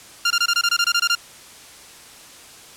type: tone bursts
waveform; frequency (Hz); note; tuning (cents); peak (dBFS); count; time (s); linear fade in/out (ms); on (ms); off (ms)
15% pulse; 1396.9; F6; 0; -9; 12; 0.25-1.152; 5; 55; 22
effects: white hiss -43 dBFS RMS until 2.76 s + low-pass 10000 Hz 12 dB/octave